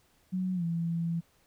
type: tone with pitch glide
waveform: sine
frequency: 185 to 167.7 Hz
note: F#3 to E3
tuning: 0 to +30 cents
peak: -28 dBFS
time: 0.32-1.21 s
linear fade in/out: 20 ms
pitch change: -170 cents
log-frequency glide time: 0.54-0.64 s
effects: pink hiss -67 dBFS RMS until 1.46 s